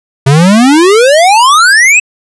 square exponential sweep, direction up, 130.81 to 2636 Hz, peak -3 dBFS, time 0.26-2 s, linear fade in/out 10 ms, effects resampled to 24000 Hz

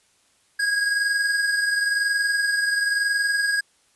square tone pair together, 1640.2 / 1661.2 Hz, G#6 / G#6, -22 / 0 cents, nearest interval unison, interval 22 cents, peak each -21 / -30 dBFS, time 0.59-3.61 s, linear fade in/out 10 ms, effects white hiss -62 dBFS RMS until 3.95 s + resampled to 24000 Hz

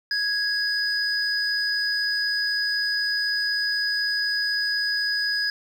sine tone pair together, 1661.2 / 4978 Hz, G#6 / D#8, 0 / 0 cents, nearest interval octave + perfect fifth, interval 1900 cents, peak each -24 dBFS, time 0.11-5.5 s, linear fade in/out 2 ms, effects tanh soft clip ceiling -14 dBFS + 8-bit

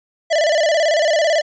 square tone with vibrato, 629 Hz, D#5, 19 cents sharp, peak -14 dBFS, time 0.3-1.42 s, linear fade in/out 20 ms, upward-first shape square, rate 18 Hz, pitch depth 94 cents each way, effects resampled to 16000 Hz

